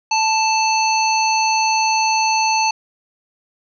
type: harmonic tone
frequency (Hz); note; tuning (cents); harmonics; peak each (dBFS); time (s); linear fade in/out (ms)
880; A5; 0; 1 / 3 / 5 / 7; -16 / -21 / -23 / -24; 0.11-2.71; 5
effects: none